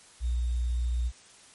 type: tone with sample-and-hold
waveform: sine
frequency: 60.1 Hz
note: B1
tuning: 46 cents flat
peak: -25 dBFS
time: 0.2-1.12 s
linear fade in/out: 50 ms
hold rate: 3675 Hz
effects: white hiss -54 dBFS RMS until 1.54 s + MP3 48 kbps